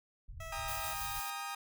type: low-pass noise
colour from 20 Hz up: pink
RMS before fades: -48 dBFS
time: 0.28-1.2 s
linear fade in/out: 10 ms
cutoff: 130 Hz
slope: 48 dB/octave
type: tone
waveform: 15% pulse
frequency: 652 Hz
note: E5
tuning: 19 cents flat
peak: -38 dBFS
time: 0.4-0.94 s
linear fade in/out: 5 ms
type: chord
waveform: sawtooth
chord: Eb major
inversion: first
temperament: equal with one note detuned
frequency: 800.5 / 932.3 / 1244.5 Hz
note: G5 / Bb5 / Eb6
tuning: +36 / 0 / 0 cents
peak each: -39 / -42 / -38 dBFS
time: 0.52-1.55 s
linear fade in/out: 5 ms
type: noise with tremolo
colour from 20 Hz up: blue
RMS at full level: -42 dBFS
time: 0.68-1.3 s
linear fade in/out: 2 ms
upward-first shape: square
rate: 6.5 Hz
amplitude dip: 25%
effects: none